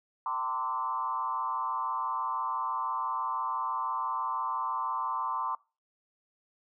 sine tone with frequency modulation, 1033 Hz, C6, 22 cents flat, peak -29 dBFS, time 0.26-5.55 s, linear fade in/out 2 ms, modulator 126 Hz, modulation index 1.3, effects noise-tail reverb RT60 0.3 s tail -22 dB re dry

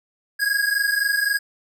square tone pair together, 1637.4 / 1661.2 Hz, G#6 / G#6, -25 / 0 cents, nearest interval unison, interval 25 cents, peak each -22 / -23 dBFS, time 0.39-1.39 s, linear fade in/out 20 ms, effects none

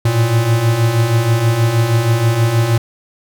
square beating tone pair, 110.8 / 117.1 Hz, A2 / A#2, +13 / +8 cents, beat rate 6.3 Hz, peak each -19 / -13 dBFS, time 0.05-2.78 s, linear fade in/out 5 ms, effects none

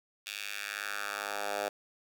10% pulse tone with high-pass filter sweep, 102.2 Hz, G#2, 27 cents flat, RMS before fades -37 dBFS, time 0.26-1.69 s, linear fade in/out 10 ms, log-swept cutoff 2900 to 630 Hz, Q 1.9, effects none

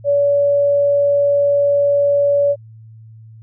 sine tone, 570 Hz, C#5, 48 cents sharp, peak -11 dBFS, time 0.04-2.56 s, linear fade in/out 50 ms, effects added 111 Hz sine -37 dBFS peak until 3.42 s

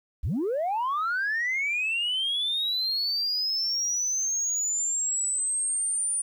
sine linear sweep, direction up, 41.83 to 9397 Hz, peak -23 dBFS, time 0.23-6.22 s, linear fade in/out 10 ms, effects tanh soft clip ceiling -22 dBFS + 10-bit

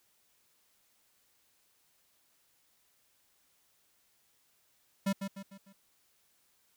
square tone with echo, 196 Hz, G3, in tune, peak -28 dBFS, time 5.06-5.13 s, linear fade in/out 10 ms, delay 150 ms, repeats 4, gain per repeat -7 dB, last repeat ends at 5.73 s, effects white hiss -71 dBFS RMS until 6.76 s

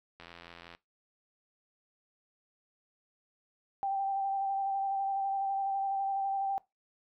click train, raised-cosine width 0.3 ms, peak -32 dBFS, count 48, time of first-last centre 0.2-0.75 s, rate 85.5 Hz
sine tone with vibrato, 784 Hz, G5, in tune, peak -29 dBFS, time 3.83-6.58 s, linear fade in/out 0 ms, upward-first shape square, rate 12 Hz, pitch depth 14 cents each way
effects noise-tail reverb RT60 0.2 s tail -21 dB re dry

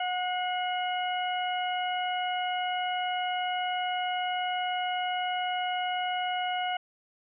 harmonic tone with a mistuned harmonic, 729 Hz, F#5, 26 cents flat, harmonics 1 / 2 / 3 / 4, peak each -29 / -37 / -38 / -36 dBFS, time 0-6.77 s, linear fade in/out 5 ms, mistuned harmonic 3, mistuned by -35 cents, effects none

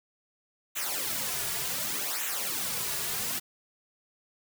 white noise with flanger, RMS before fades -32 dBFS, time 0.75-3.4 s, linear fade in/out 20 ms, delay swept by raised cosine 0.2 to 3.9 ms, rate 0.67 Hz, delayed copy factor -0.8, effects none

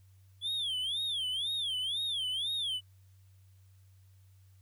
triangle tone with vibrato, 3347 Hz, G#7, 13 cents sharp, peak -30 dBFS, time 0.41-2.81 s, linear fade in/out 50 ms, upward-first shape sine, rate 2 Hz, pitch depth 200 cents each way, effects added 95 Hz sine -57 dBFS peak until 4.61 s + white hiss -73 dBFS RMS until 4.61 s

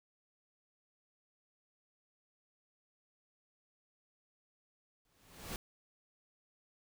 pink noise with exponential growth, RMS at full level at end -40 dBFS, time 5.05-5.56 s, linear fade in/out 1 ms, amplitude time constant 110 ms, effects none

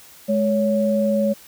sine tone pair together, 210.7 / 559 Hz, G#3 / C#5, +25 / +14 cents, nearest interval octave + perfect fourth, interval 1689 cents, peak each -19 dBFS, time 0.28-1.34 s, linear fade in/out 20 ms, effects white hiss -46 dBFS RMS until 1.47 s

